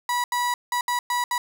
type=tone bursts at uneven times; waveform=35% pulse; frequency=975 Hz; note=B5; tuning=23 cents flat; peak=-20 dBFS; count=6; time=0.09-0.24 / 0.32-0.54 / 0.72-0.81 / 0.88-0.99 / 1.1-1.24 / 1.31-1.38 s; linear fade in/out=2 ms; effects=none